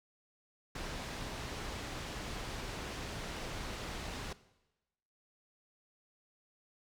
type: low-pass noise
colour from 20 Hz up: pink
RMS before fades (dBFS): -42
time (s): 0.75-4.33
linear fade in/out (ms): 5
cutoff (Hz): 5900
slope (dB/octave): 12
effects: noise-tail reverb RT60 1.0 s tail -18 dB re dry